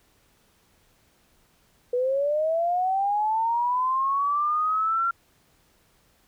sine linear sweep, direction up, 484.2 to 1378 Hz, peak -21 dBFS, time 1.93-5.11 s, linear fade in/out 5 ms, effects pink hiss -63 dBFS RMS until 6.27 s

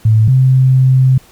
sine tone pair in turn, 109.8 / 130.6 Hz, A2 / C3, -3 / -3 cents, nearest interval minor third, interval 300 cents, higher second, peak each -5 dBFS, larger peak neither, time 0.05-0.28 / 0.28-1.18 s, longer second, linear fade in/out 5 ms, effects pink hiss -44 dBFS RMS until 1.31 s + MP3 96 kbps

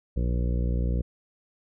harmonic tone, 60.2 Hz, B1, 44 cents flat, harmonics 1 / 2 / 3 / 4 / 5 / 6 / 7 / 8 / 9, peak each -24 / -31 / -33 / -40 / -40 / -44 / -45 / -41 / -45 dBFS, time 0.16-1.02 s, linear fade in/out 10 ms, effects none

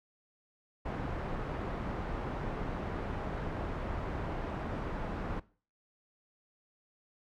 pink low-pass noise, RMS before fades -37 dBFS, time 0.85-5.4 s, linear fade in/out 10 ms, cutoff 1300 Hz, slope 12 dB/octave, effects noise-tail reverb RT60 0.4 s tail -20 dB re dry

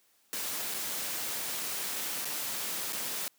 white noise with dropouts, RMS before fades -35 dBFS, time 0.33-3.28 s, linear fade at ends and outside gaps 0 ms, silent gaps 0.74-0.744 / 2.247-2.254 / 2.924-2.93 s, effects white hiss -68 dBFS RMS until 3.38 s + high-pass 150 Hz 12 dB/octave

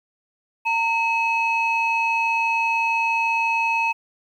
sine tone pair together, 915 / 2569 Hz, A#5 / E7, -32 / -45 cents, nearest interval octave + tritone, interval 1787 cents, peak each -20 dBFS, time 0.65-3.93 s, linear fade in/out 20 ms, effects tanh soft clip ceiling -13 dBFS + 9-bit

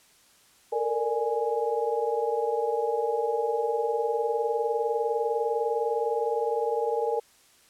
sine tone cluster, 446.9 / 466.7 / 591 / 830 Hz, A4 / A#4 / D5 / G#5, +27 / +2 / +11 / -1 cents, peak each -31 / -27 / -34 / -30 dBFS, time 0.72-7.2 s, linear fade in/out 10 ms, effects white hiss -59 dBFS RMS until 7.69 s + low-pass 11000 Hz 12 dB/octave

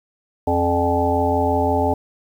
harmonic tone with a mistuned harmonic, 85.8 Hz, F2, 30 cents flat, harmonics 1 / 3 / 5 / 7 / 9 / 10, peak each -23 / -23 / -23 / -23 / -23 / -23 dBFS, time 0.47-1.94 s, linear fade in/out 5 ms, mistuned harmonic 3, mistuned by +74 cents, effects 8-bit

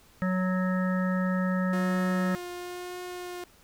harmonic tone, 185 Hz, F#3, in tune, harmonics 1 / 3 / 5 / 7 / 9 / 10, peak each -25 / -34 / -43 / -36 / -40 / -39 dBFS, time 0.22-2.35 s, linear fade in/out 0 ms
sawtooth tone with vibrato, 357.2 Hz, F4, 39 cents sharp, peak -32 dBFS, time 1.73-3.44 s, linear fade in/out 2 ms, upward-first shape triangle, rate 0.97 Hz, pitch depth 15 cents each way
effects pink hiss -58 dBFS RMS until 3.63 s

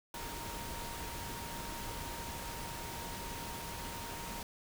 sine tone in noise, 932.3 Hz, A#5, in tune, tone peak -47 dBFS, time 0.14-4.43 s, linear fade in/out 2 ms, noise pink, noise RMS -43 dBFS, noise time 0.14-4.43 s, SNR -7 dB, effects none

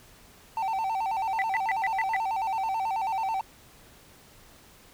triangle tone with vibrato, 830.6 Hz, G#5, in tune, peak -24 dBFS, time 0.57-3.41 s, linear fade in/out 2 ms, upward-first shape square, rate 9.2 Hz, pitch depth 130 cents each way
sine tone bursts, 1987 Hz, B6, 10 cents sharp, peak -25 dBFS, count 6, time 1.39-2.164 s, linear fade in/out 0 ms, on 29 ms, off 120 ms
effects pink hiss -54 dBFS RMS until 4.93 s

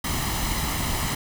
pink noise with comb filter, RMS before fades -26 dBFS, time 0.04-1.15 s, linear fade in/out 5 ms, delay 0.99 ms, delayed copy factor +0.55, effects none

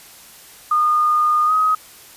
sine tone with pitch glide, 1222 to 1262.2 Hz, D#6 to D#6, -32 to +24 cents, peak -13 dBFS, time 0.71-1.75 s, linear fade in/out 5 ms, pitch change +56 cents, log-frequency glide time 1.46-1.52 s, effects white hiss -43 dBFS RMS until 2.16 s + resampled to 32000 Hz

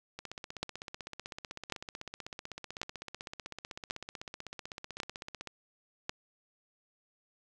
two click trains, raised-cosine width 0.2 ms, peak -16 / -24 dBFS, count 6 / 85, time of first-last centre 0.63-6.094 / 0.19-5.473 s, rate 0.915 / 15.9 Hz, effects none

